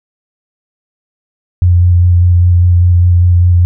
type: tone with vibrato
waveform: sine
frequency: 88.3 Hz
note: F2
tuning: 20 cents sharp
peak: -4 dBFS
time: 1.62-3.65 s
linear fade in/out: 0 ms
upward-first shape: square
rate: 5 Hz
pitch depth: 14 cents each way
effects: none